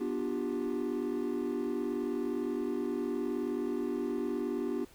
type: chord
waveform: triangle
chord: G dominant seventh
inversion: first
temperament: just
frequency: 245 / 294 / 352.8 / 392 Hz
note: B3 / D4 / F4 / G4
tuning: -14 / +2 / +18 / 0 cents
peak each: -34 dBFS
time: 0-4.85 s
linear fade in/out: 10 ms
effects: tanh soft clip ceiling -22 dBFS + pink hiss -59 dBFS RMS until 4.94 s